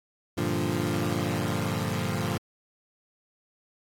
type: chord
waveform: 20% pulse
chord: G minor seventh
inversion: none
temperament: equal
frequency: 98 / 116.54 / 146.83 / 174.61 Hz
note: G2 / Bb2 / D3 / F3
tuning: 0 / 0 / 0 / 0 cents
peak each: -27 dBFS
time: 0.37-2.38 s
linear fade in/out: 10 ms
effects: AAC 48 kbps